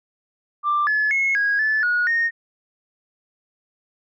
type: tone with pitch steps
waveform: sine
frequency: 1182 / 1715 / 2174 / 1646 / 1740 / 1451 / 1850 Hz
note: D6 / A6 / C#7 / G#6 / A6 / F#6 / A#6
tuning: +11 / -45 / -34 / -16 / -20 / -34 / -14 cents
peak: -16 dBFS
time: 0.63-2.31 s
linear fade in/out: 50 ms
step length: 240 ms
effects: tanh soft clip ceiling -13 dBFS